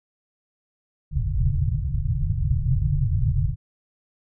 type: low-pass noise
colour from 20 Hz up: white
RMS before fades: -22 dBFS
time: 1.11-3.56 s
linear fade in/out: 50 ms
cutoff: 150 Hz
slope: 96 dB/octave
effects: none